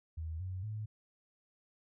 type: tone with pitch steps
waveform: sine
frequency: 80.4 / 92.89 / 107.32 Hz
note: E2 / F#2 / A2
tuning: -43 / +7 / -43 cents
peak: -37 dBFS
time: 0.17-0.86 s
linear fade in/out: 10 ms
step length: 230 ms
effects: none